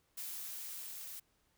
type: noise with level ramp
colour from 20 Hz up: blue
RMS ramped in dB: -43 to -47 dBFS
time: 0.17-1.2 s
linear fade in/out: 10 ms
effects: pink hiss -75 dBFS RMS until 1.57 s